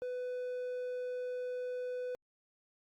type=tone; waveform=triangle; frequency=498.9 Hz; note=B4; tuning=17 cents sharp; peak=-34 dBFS; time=0.02-2.15 s; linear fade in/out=0 ms; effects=Opus 48 kbps